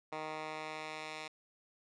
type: tone with band-pass filter sweep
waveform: 10% pulse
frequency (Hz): 155.56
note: D#3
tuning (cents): 0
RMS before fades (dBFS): -43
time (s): 0.12-1.28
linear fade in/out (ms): 5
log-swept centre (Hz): 1200 to 2900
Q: 0.76
effects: resampled to 22050 Hz